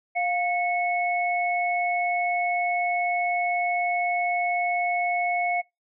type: tone pair together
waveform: sine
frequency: 705.3 / 2202 Hz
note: F5 / C#7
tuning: +17 / -12 cents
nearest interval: octave + minor sixth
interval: 1971 cents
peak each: -24 / -26 dBFS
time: 0.15-5.62 s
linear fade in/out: 20 ms
effects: noise-tail reverb RT60 0.2 s tail -24 dB re dry